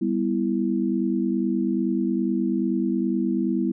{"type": "chord", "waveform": "sine", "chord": "E minor", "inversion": "first", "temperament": "just", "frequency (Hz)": [197.78, 247.2, 329.6], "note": ["G3", "B3", "E4"], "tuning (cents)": [16, 2, 0], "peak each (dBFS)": -25, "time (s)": [0.01, 3.72], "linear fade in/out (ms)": 10, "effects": []}